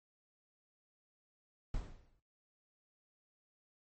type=noise with exponential decay; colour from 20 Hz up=brown; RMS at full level=-37 dBFS; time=1.74-2.2 s; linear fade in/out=2 ms; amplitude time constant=99 ms; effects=noise-tail reverb RT60 0.2 s tail -17 dB re dry + MP3 32 kbps